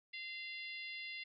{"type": "harmonic tone", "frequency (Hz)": 691, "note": "F5", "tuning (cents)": -19, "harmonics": [3, 4, 5, 6, 7], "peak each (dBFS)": [-46, -49, -53, -54, -56], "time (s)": [0.13, 1.24], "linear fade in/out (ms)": 10, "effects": []}